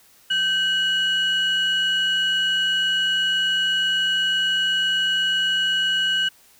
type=tone pair together; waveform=sine; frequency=1548 / 2922 Hz; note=G6 / F#7; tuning=-22 / -22 cents; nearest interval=major seventh; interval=1100 cents; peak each=-21 / -18 dBFS; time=0.3-6.29 s; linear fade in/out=10 ms; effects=tanh soft clip ceiling -15 dBFS + white hiss -54 dBFS RMS until 6.59 s